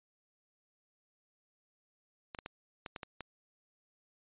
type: clicks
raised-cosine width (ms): 0.3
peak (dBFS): -25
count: 7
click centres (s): 2.348 / 2.388 / 2.461 / 2.862 / 2.962 / 3.032 / 3.207
effects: resampled to 8000 Hz